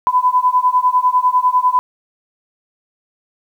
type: beating tone pair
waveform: sine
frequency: 997 / 1007 Hz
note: B5 / B5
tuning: +16 / +33 cents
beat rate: 10 Hz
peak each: -14 dBFS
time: 0.07-1.79 s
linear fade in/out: 0 ms
effects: 8-bit